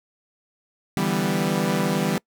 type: chord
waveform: sawtooth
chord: E minor seventh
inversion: third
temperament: equal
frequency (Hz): 146.83 / 164.81 / 196 / 246.9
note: D3 / E3 / G3 / B3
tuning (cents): 0 / 0 / 0 / 0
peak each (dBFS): -26 / -22 / -20 / -24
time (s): 0.97-2.18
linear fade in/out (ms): 0
effects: noise-tail reverb RT60 0.1 s tail -25 dB re dry